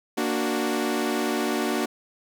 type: chord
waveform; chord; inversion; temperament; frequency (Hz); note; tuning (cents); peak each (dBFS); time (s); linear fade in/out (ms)
sawtooth; Bb augmented; none; equal; 233.1 / 293.7 / 370; Bb3 / D4 / F#4; 0 / 0 / 0; -24; 0.17-1.86; 10
effects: none